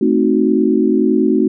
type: chord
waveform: sine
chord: A diminished seventh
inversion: none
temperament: equal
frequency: 220 / 261.6 / 311.1 / 370 Hz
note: A3 / C4 / Eb4 / Gb4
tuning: 0 / 0 / 0 / 0 cents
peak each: -16 dBFS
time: 0.01-1.48 s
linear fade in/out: 5 ms
effects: none

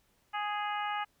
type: harmonic tone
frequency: 415.3 Hz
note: G#4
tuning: in tune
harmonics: 2 / 3 / 4 / 5 / 6 / 7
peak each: -34 / -37 / -41 / -43 / -46 / -44 dBFS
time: 0.33-1.05 s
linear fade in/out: 20 ms
effects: pink hiss -71 dBFS RMS until 1.2 s

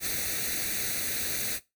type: noise with comb filter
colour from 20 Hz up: white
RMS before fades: -31 dBFS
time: 0-1.6 s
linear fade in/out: 50 ms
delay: 0.48 ms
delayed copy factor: +0.75
effects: noise-tail reverb RT60 0.2 s tail -17 dB re dry

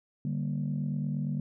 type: chord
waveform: sine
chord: G minor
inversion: second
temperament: just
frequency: 147 / 196 / 235.2 Hz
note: D3 / G3 / Bb3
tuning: +2 / 0 / +16 cents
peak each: -30 / -34 / -35 dBFS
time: 0.25-1.4 s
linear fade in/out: 2 ms
effects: tanh soft clip ceiling -22 dBFS

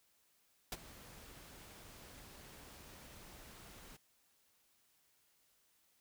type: noise with ADSR envelope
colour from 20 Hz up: pink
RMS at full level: -38 dBFS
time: 0.72-3.97 s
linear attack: 3 ms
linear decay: 34 ms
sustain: -18 dB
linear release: 10 ms
effects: white hiss -74 dBFS RMS until 6 s

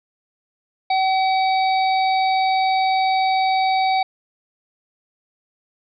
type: harmonic tone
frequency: 761 Hz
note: F#5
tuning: 48 cents sharp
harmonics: 1 / 3 / 5 / 6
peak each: -16 / -26 / -30 / -32 dBFS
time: 0.9-4.03 s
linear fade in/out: 5 ms
effects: none

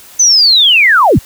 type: linear sweep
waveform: sine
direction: down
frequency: 6200 to 33.92 Hz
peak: -4 dBFS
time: 0.19-1.19 s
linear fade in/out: 10 ms
effects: white hiss -37 dBFS RMS until 1.25 s

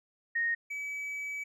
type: tone pair in turn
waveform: sine / triangle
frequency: 1859 / 2287 Hz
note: A#6 / D7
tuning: -5 / -47 cents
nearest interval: major third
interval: 358 cents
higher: second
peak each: -27 / -33 dBFS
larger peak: first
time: 0.35-0.55 / 0.7-1.44 s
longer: second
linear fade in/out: 10 ms
effects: none

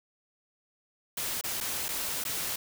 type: noise with dropouts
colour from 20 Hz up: white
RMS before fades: -33 dBFS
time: 1.17-2.56 s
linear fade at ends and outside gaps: 5 ms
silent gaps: 1.412-1.438 / 1.604-1.609 / 1.884-1.888 / 2.24-2.25 s
effects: none

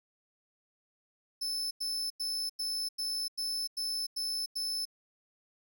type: tone bursts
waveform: 40% pulse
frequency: 5260 Hz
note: E8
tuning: 5 cents flat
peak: -31 dBFS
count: 9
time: 1.41-4.854 s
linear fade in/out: 10 ms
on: 300 ms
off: 93 ms
effects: none

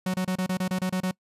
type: tone bursts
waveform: 45% pulse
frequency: 185 Hz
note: F#3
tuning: in tune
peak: -24 dBFS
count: 10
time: 0.06-1.112 s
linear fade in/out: 5 ms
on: 80 ms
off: 28 ms
effects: noise-tail reverb RT60 0.1 s tail -24 dB re dry + resampled to 32000 Hz

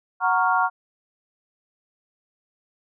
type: chord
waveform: sine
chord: Gb major seventh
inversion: none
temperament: equal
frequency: 740 / 932.3 / 1108.7 / 1396.9 Hz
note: Gb5 / Bb5 / Db6 / F6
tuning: 0 / 0 / 0 / 0 cents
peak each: -23 dBFS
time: 0.2-0.7 s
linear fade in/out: 50 ms
effects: none

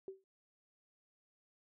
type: tone with exponential decay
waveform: sine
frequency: 384.5 Hz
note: G4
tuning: 33 cents flat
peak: -39 dBFS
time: 0.08-0.24 s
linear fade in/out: 1 ms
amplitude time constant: 33 ms
effects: none

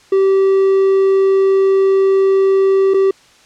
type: tone with dropouts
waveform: triangle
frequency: 387.1 Hz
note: G4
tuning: 22 cents flat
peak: -7 dBFS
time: 0.12-3.11 s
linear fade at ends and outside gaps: 5 ms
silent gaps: 2.938-2.942 s
effects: white hiss -47 dBFS RMS until 3.45 s + low-pass 6000 Hz 12 dB/octave

